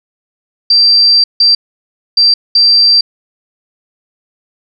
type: tone bursts at uneven times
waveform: sine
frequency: 4699 Hz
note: D8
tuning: in tune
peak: -4 dBFS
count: 4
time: 0.7-1.24 / 1.4-1.55 / 2.17-2.34 / 2.55-3.01 s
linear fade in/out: 5 ms
effects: none